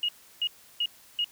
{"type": "tone bursts", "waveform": "sine", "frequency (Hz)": 2874, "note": "F7", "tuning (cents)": 49, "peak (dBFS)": -24, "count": 4, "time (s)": [0.03, 1.244], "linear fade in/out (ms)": 2, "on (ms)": 56, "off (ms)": 330, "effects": ["white hiss -55 dBFS RMS until 1.31 s"]}